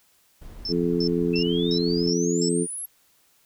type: noise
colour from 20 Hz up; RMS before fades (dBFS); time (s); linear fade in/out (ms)
brown; -41; 0.41-2.11; 10
type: tone bursts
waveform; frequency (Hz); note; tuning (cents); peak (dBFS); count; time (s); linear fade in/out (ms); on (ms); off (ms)
sine; 5300; E8; +9; -27; 6; 0.65-2.488; 2; 73; 280
type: harmonic tone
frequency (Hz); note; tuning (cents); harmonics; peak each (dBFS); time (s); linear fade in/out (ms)
86; F2; -26; 2 / 3 / 4 / 5; -26 / -26 / -26 / -26; 0.68-2.67; 50
type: exponential sweep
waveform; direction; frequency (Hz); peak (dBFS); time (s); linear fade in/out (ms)
sine; up; 2600 to 11450; -30; 1.33-2.86; 10
effects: white hiss -62 dBFS RMS until 3.45 s